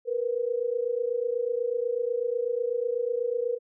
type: tone pair together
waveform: sine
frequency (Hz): 466.2 / 494.3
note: A#4 / B4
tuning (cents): 0 / +1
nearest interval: minor second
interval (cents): 101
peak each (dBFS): -28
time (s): 0.05-3.59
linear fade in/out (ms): 50
effects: none